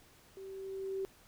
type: tone with level ramp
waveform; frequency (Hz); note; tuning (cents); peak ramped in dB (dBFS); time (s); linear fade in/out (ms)
sine; 385.6; G4; -28; -45 to -33; 0.37-1.05; 0
effects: pink hiss -62 dBFS RMS until 1.27 s